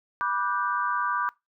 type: chord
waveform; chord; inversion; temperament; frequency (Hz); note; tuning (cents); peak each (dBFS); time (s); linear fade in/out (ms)
sine; G major seventh; first; just; 980 / 1176 / 1470 / 1568; B5 / D6 / F#6 / G6; -14 / +2 / -12 / 0; -30 / -27 / -33 / -32; 0.21-1.29; 0
effects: noise-tail reverb RT60 0.2 s tail -22 dB re dry